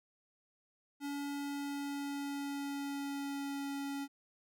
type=tone with pitch glide; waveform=square; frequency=284.3 to 279.4 Hz; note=C#4 to C#4; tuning=+44 to +14 cents; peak=-38 dBFS; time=1-4.08 s; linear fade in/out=50 ms; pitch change=-30 cents; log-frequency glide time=1.28-3.72 s; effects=none